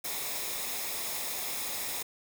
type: noise with comb filter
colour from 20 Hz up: white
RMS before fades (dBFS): -35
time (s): 0.04-2.03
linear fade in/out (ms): 10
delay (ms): 0.67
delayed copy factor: -0.5
effects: none